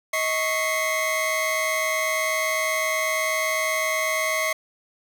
45% pulse tone cluster, 633 / 1108 / 2048 / 2168 Hz, D#5 / C#6 / C7 / C#7, +30 / -1 / -38 / -39 cents, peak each -27 / -29 / -27 / -28 dBFS, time 0.13-4.53 s, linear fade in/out 5 ms, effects none

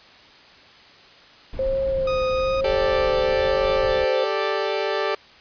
brown noise, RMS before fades -33 dBFS, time 1.53-4.05 s, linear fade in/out 5 ms
sine tone with vibrato, 528 Hz, C5, 16 cents sharp, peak -20 dBFS, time 1.59-4.24 s, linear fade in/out 2 ms, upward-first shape sine, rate 1.1 Hz, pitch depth 34 cents each way
sawtooth tone, 1244.5 Hz, D#6, in tune, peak -23 dBFS, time 2.07-2.61 s, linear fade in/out 5 ms
sawtooth chord, G suspended second, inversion none, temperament equal, 392 / 440 / 587.3 Hz, G4 / A4 / D5, 0 / 0 / 0 cents, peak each -22 dBFS, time 2.64-5.15 s, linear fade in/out 5 ms
effects white hiss -48 dBFS RMS until 5.4 s + resampled to 11025 Hz

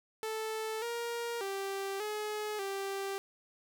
sawtooth tone with pitch steps, 439 / 470.1 / 391.7 / 423.5 / 392.2 Hz, A4 / A#4 / G4 / G#4 / G4, -4 / +15 / -1 / +34 / +1 cents, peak -31 dBFS, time 0.23-3.18 s, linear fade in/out 0 ms, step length 590 ms, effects none

